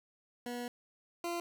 20% pulse tone pair in turn, 242.6 / 343.8 Hz, B3 / F4, -31 / -27 cents, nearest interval tritone, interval 604 cents, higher second, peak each -33 / -30 dBFS, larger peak second, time 0.46-0.68 / 1.24-1.4 s, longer first, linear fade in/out 2 ms, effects none

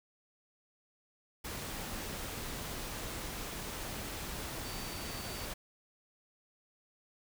sine tone in noise, 4577 Hz, D8, 45 cents flat, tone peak -50 dBFS, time 4.64-5.46 s, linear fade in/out 10 ms, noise pink, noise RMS -41 dBFS, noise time 1.44-5.54 s, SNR -12 dB, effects none

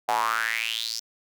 square tone with high-pass filter sweep, 56.5 Hz, A1, 47 cents sharp, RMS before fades -27 dBFS, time 0.08-1 s, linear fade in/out 10 ms, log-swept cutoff 750 to 5500 Hz, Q 6.2, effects none

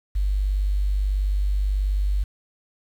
sine tone, 49.24 Hz, G1, 8 cents sharp, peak -19 dBFS, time 0.15-2.24 s, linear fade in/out 10 ms, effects 8-bit

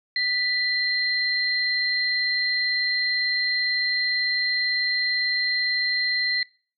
sine tone pair together, 1975.5 / 4151 Hz, B6 / C8, 0 / -15 cents, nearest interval octave + minor second, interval 1285 cents, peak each -24 dBFS, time 0.16-6.43 s, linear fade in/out 2 ms, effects noise-tail reverb RT60 0.4 s tail -23 dB re dry

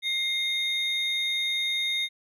triangle tone pair together, 2115 / 3690 Hz, C7 / A#7, +18 / -18 cents, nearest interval minor seventh, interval 964 cents, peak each -28 / -25 dBFS, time 0.02-2.09 s, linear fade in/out 50 ms, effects none

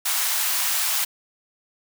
white high-pass noise, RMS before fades -23 dBFS, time 0.05-1.05 s, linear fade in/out 10 ms, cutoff 770 Hz, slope 24 dB/octave, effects none

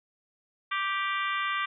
harmonic tone with a mistuned harmonic, 391.6 Hz, G4, 2 cents flat, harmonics 3 / 4 / 5 / 6 / 7 / 8 / 9, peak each -30 / -35 / -34 / -36 / -40 / -42 / -41 dBFS, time 0.71-1.66 s, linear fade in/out 10 ms, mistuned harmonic 7, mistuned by +36 cents, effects none

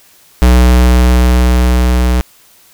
square tone with level ramp, 61.74 Hz, B1, in tune, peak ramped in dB -4 to -9 dBFS, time 0.42-2.21 s, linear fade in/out 0 ms, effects white hiss -45 dBFS RMS until 2.73 s

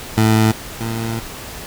20% pulse tone pair in turn, 110 / 113.62 Hz, A2 / A#2, 0 / -44 cents, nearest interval minor second, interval 56 cents, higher second, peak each -6 / -16 dBFS, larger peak first, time 0.17-0.52 / 0.8-1.2 s, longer second, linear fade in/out 10 ms, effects pink hiss -32 dBFS RMS until 1.66 s

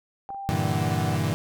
sine tone with pitch glide, 790 to 747.4 Hz, G5 to F#5, +13 to +17 cents, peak -32 dBFS, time 0.29-1.15 s, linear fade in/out 0 ms, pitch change -96 cents, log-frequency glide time 0.44-0.83 s
clicks, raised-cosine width 1 ms, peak -28 / -35 dBFS, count 2, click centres 0.304 / 0.346 s
35% pulse chord, E half-diminished seventh, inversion first, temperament equal, 98 / 116.54 / 146.83 / 164.81 Hz, G2 / Bb2 / D3 / E3, 0 / 0 / 0 / 0 cents, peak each -27 dBFS, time 0.49-1.34 s, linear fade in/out 0 ms
effects none

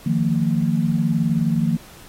sine chord, Eb suspended second, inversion none, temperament equal with one note detuned, 155.56 / 174.61 / 227.9 Hz, Eb3 / F3 / Bb3, 0 / 0 / -39 cents, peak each -21 dBFS, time 0.06-1.77 s, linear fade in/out 5 ms, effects pink hiss -45 dBFS RMS until 2.08 s + AAC 48 kbps

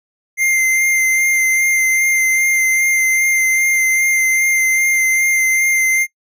square tone with vibrato, 2093 Hz, C7, in tune, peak -13 dBFS, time 0.37-6.07 s, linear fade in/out 50 ms, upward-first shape sine, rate 2.5 Hz, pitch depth 17 cents each way, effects noise-tail reverb RT60 0.1 s tail -23 dB re dry

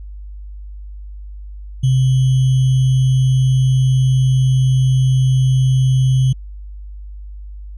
sine tone with sample-and-hold, 130.3 Hz, C3, 7 cents flat, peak -10 dBFS, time 1.83-6.33 s, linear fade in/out 10 ms, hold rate 3150 Hz, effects added 50 Hz sine -29 dBFS peak until 7.77 s + resampled to 22050 Hz

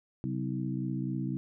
harmonic tone with a mistuned harmonic, 63.8 Hz, C2, 43 cents flat, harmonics 2 / 3 / 4 / 5, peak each -34 / -36 / -37 / -38 dBFS, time 0.24-1.37 s, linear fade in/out 0 ms, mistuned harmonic 2, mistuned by +100 cents, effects none

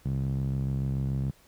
sawtooth tone with band-pass filter, 67 Hz, C2, 42 cents sharp, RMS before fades -29 dBFS, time 0.05-1.31 s, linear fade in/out 5 ms, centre 150 Hz, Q 3, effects pink hiss -60 dBFS RMS until 1.47 s

